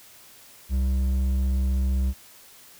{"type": "tone with hard clipping", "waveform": "sine", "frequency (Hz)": 65.41, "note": "C2", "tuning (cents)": 0, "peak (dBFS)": -22, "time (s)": [0.69, 2.14], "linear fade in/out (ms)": 50, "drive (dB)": 6, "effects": ["white hiss -50 dBFS RMS until 2.79 s"]}